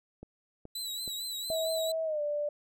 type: click train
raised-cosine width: 2 ms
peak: -31 dBFS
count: 4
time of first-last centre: 0.23-1.501 s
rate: 2.36 Hz
type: tone with vibrato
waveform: sawtooth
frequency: 3951 Hz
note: B7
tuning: in tune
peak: -32 dBFS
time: 0.75-1.92 s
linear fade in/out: 5 ms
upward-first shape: triangle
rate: 4.4 Hz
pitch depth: 72 cents each way
type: tone with pitch glide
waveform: sine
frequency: 646 to 589 Hz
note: E5 to D5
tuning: -35 to +5 cents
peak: -29 dBFS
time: 1.5-2.49 s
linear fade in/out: 5 ms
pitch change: -160 cents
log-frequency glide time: 2.04-2.21 s
effects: none